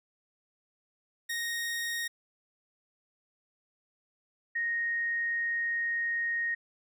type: tone pair in turn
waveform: sawtooth / sine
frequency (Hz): 1864.7 / 1864.7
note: A#6 / A#6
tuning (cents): 0 / 0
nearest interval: unison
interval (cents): 0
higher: neither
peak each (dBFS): -28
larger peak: neither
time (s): 1.29-2.08 / 4.55-6.55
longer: second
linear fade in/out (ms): 10
effects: none